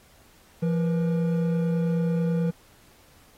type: tone pair together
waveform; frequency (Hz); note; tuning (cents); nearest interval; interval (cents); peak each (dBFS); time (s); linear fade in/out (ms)
triangle; 170 / 480.8; F3 / B4; -46 / -46; octave + tritone; 1800; -20 / -29; 0.62-2.51; 10
effects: pink hiss -57 dBFS RMS until 3.37 s + AAC 48 kbps